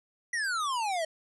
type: exponential sweep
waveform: square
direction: down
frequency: 1964 to 622.3 Hz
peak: -29 dBFS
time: 0.33-1.05 s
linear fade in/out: 5 ms
effects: resampled to 24000 Hz